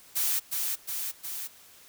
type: noise with echo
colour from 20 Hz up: blue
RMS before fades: -27 dBFS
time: 0.15-0.4 s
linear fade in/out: 20 ms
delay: 360 ms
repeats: 3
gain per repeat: -3 dB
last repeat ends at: 1.48 s
effects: white hiss -54 dBFS RMS until 1.88 s